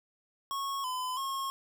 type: tone with pitch steps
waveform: square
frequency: 1099 / 1013 / 1084 Hz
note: C#6 / B5 / C#6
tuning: -15 / +44 / -39 cents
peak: -33 dBFS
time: 0.51-1.5 s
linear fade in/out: 0 ms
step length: 330 ms
effects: none